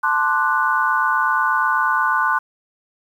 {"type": "chord", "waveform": "sine", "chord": "D dominant seventh", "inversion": "second", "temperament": "equal", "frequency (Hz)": [880, 1046.5, 1174.7, 1480], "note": ["A5", "C6", "D6", "F#6"], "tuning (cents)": [0, 0, 0, 0], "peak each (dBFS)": [-23, -20, -23, -19], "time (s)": [0.03, 2.39], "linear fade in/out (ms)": 10, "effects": ["8-bit"]}